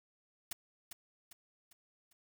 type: noise with echo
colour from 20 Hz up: white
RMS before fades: -39 dBFS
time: 0.51-0.53 s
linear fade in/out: 5 ms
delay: 400 ms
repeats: 4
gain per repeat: -7 dB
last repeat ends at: 2.13 s
effects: none